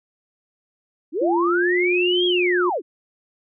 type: linear two-way sweep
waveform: sine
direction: up then down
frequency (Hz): 268.7 to 3322 to 268.7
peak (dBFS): -20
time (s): 1.12-2.82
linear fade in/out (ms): 50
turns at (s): 2.26
type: tone with pitch glide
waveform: sine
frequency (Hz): 342.8 to 357.6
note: F4 to F4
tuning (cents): -32 to +41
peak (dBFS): -18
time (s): 1.21-2.7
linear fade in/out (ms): 10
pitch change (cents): +73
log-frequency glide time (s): 1.37-1.74
effects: none